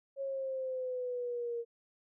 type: exponential sweep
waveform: sine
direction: down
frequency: 550 to 465.8 Hz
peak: -34 dBFS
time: 0.16-1.65 s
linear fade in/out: 50 ms
effects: none